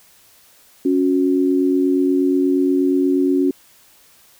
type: tone pair together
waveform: sine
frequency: 277.2 / 365.6 Hz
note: C#4 / F#4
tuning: 0 / -21 cents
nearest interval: perfect fourth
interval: 479 cents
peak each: -15 / -18 dBFS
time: 0.85-3.51 s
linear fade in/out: 5 ms
effects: white hiss -51 dBFS RMS until 4.39 s